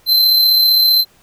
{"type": "tone with amplitude modulation", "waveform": "square", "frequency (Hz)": 4092, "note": "C8", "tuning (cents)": -39, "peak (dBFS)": -8, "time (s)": [0.06, 1.05], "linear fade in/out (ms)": 50, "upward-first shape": "sine", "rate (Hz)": 35.4, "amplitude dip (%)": 30, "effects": ["pink hiss -52 dBFS RMS until 1.22 s"]}